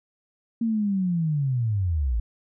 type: linear sweep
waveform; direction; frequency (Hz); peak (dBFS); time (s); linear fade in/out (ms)
sine; down; 233.1 to 51.91; -21; 0.61-2.2; 5
effects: none